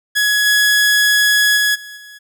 sawtooth tone with level steps, 1681 Hz, G#6, 20 cents sharp, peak -9 / -7 / -9 / -28 / -32 dBFS, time 0.15-2.19 s, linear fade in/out 20 ms, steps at 0.45 / 1.56 / 1.74 / 1.96 s, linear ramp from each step 20 ms, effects none

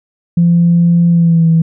sine tone with pitch glide, 171.1 to 163.66 Hz, F3 to E3, -35 to -12 cents, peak -5 dBFS, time 0.37-1.62 s, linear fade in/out 5 ms, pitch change -77 cents, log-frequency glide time 1.09-1.48 s, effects tanh soft clip ceiling -1 dBFS

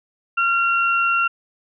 sine tone pair together, 1379 / 2741 Hz, F6 / F7, -22 / -33 cents, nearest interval octave, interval 1189 cents, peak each -17 / -21 dBFS, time 0.37-1.28 s, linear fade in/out 10 ms, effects none

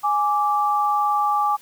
sine tone pair together, 830.6 / 1169.2 Hz, G#5 / D6, 0 / -8 cents, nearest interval tritone, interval 592 cents, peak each -20 dBFS, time 0.03-1.57 s, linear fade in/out 20 ms, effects white hiss -50 dBFS RMS until 1.61 s

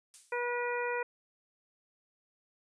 violet noise with exponential decay, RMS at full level -43 dBFS, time 0.14-0.52 s, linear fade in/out 0 ms, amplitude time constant 82 ms
harmonic tone, 484.5 Hz, B4, 33 cents flat, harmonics 1 / 2 / 3 / 4 / 5, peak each -34 / -37 / -39 / -40 / -41 dBFS, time 0.32-1.03 s, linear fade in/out 5 ms
effects resampled to 22050 Hz

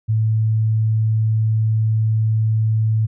sine tone, 110 Hz, A2, in tune, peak -14 dBFS, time 0.08-3.07 s, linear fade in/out 20 ms, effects none

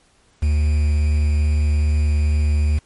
triangle tone with quantisation, 74.8 Hz, D2, 32 cents sharp, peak -12 dBFS, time 0.42-2.79 s, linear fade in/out 10 ms, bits 6, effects pink hiss -57 dBFS RMS until 2.85 s + MP3 48 kbps

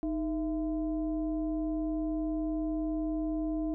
sine tone with frequency modulation, 311.1 Hz, D#4, in tune, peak -29 dBFS, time 0.03-3.74 s, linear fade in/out 0 ms, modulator 356 Hz, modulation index 0.59, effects none

